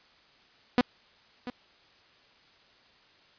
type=tone with echo; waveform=sawtooth; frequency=246.9 Hz; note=B3; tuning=in tune; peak=-15 dBFS; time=0.78-0.81 s; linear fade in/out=0 ms; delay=690 ms; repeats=1; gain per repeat=-15 dB; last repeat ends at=1.5 s; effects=white hiss -60 dBFS RMS until 3.38 s + resampled to 11025 Hz